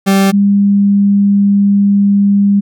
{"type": "tone pair in turn", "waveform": ["40% pulse", "sine"], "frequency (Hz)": [194.9, 200.8], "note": ["G3", "G3"], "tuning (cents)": [-10, 42], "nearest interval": "minor second", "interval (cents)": 52, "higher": "second", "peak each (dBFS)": -6, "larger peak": "neither", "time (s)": [[0.06, 0.32], [0.32, 2.61]], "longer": "second", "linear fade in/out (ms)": 20, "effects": []}